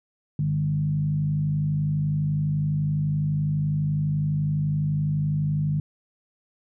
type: tone with frequency modulation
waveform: sine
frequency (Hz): 150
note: D3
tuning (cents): +37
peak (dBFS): -21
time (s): 0.39-5.8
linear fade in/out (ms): 2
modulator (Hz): 51.9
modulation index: 0.59
effects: none